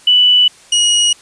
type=tone pair in turn; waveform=sine / sawtooth; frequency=2970 / 2897 Hz; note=F#7 / F#7; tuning=+6 / -37 cents; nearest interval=unison; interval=43 cents; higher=first; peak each=-6 dBFS; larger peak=neither; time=0.07-0.48 / 0.72-1.13 s; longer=neither; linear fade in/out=5 ms; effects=white hiss -43 dBFS RMS until 1.21 s + resampled to 22050 Hz